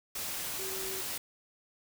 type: tone in noise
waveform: sine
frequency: 381.6 Hz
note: G4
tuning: 47 cents flat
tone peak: -41 dBFS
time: 0.59-1.01 s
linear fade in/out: 5 ms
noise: white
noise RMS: -37 dBFS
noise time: 0.15-1.18 s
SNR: -7 dB
effects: none